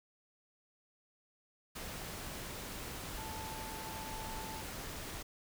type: tone in noise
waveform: sine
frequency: 880 Hz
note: A5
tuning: in tune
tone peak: -46 dBFS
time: 3.17-4.62 s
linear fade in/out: 10 ms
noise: pink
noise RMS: -44 dBFS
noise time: 1.75-5.23 s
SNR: -5 dB
effects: none